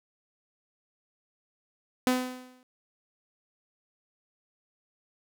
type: tone with exponential decay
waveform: sawtooth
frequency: 253.3 Hz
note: B3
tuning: 44 cents sharp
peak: -16 dBFS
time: 2.07-2.63 s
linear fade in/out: 1 ms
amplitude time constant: 120 ms
effects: none